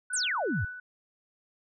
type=tone with tremolo; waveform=sine; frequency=1488 Hz; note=F#6; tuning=9 cents sharp; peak=-32 dBFS; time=0.1-0.8 s; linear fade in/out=5 ms; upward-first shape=sine; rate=2.6 Hz; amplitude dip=60%
type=exponential sweep; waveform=sine; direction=down; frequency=10000 to 77.9 Hz; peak=-27 dBFS; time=0.13-0.65 s; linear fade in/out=5 ms
effects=none